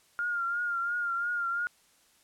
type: tone with vibrato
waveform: sine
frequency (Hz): 1405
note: F6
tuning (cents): +10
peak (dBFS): -28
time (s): 0.19-1.67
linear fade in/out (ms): 0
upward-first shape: triangle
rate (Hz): 2.9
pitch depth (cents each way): 52
effects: white hiss -64 dBFS RMS until 2.23 s + low-pass 11000 Hz 12 dB/octave